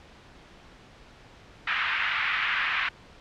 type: band-pass noise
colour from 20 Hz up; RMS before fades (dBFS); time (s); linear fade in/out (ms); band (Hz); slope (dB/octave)
white; -27; 1.67-2.89; 5; 1200 to 2600; 24
effects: pink hiss -51 dBFS RMS until 3.2 s + low-pass 4000 Hz 12 dB/octave